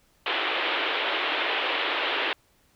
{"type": "band-pass noise", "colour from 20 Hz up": "white", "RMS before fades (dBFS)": -27, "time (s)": [0.26, 2.33], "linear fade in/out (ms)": 2, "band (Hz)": [310, 3500], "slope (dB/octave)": 48, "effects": ["pink hiss -64 dBFS RMS until 2.75 s"]}